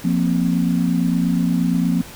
sine chord, F suspended fourth, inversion none, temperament equal, 174.61 / 233.1 / 261.6 Hz, F3 / Bb3 / C4, 0 / 0 / 0 cents, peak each -18 / -21 / -21 dBFS, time 0.04-2.02 s, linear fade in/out 10 ms, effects pink hiss -38 dBFS RMS until 2.15 s

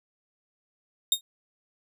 sawtooth tone with exponential decay, 3699 Hz, A#7, 14 cents flat, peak -13 dBFS, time 1.12-1.21 s, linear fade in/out 2 ms, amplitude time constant 18 ms, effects none

